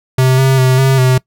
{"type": "tone with pitch steps", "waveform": "square", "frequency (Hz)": [129.8, 133.1, 129.4, 133.7, 128.4], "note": ["C3", "C3", "C3", "C3", "C3"], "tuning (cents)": [-13, 30, -19, 38, -32], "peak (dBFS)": -8, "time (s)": [0.18, 1.18], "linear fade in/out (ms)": 5, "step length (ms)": 200, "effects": ["noise-tail reverb RT60 0.1 s tail -22 dB re dry"]}